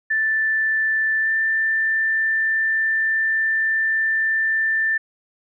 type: tone with pitch glide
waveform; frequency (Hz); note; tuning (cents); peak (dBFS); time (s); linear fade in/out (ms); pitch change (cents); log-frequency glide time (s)
sine; 1763 to 1778.3; A6 to A6; +3 to +18; -17; 0.1-4.98; 10; +15; 1.21-1.29
effects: none